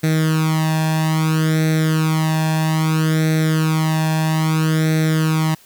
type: tone with flanger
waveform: sawtooth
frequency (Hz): 158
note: D#3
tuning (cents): +27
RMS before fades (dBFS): -17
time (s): 0.03-5.55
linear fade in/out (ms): 10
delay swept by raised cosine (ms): 0.5 to 1.17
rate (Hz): 0.61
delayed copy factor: +0.8
effects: white hiss -49 dBFS RMS until 5.65 s